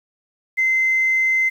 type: tone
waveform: sine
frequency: 2068 Hz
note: C7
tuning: 21 cents flat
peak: -14 dBFS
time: 0.57-1.5 s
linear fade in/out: 20 ms
effects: tanh soft clip ceiling -10 dBFS + 8-bit